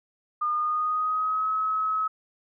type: tone with pitch glide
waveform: sine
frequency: 1216 to 1283.1 Hz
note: D#6 to E6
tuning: -40 to -47 cents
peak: -23 dBFS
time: 0.41-2.08 s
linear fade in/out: 10 ms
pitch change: +93 cents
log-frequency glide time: 0.53-1.49 s
effects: none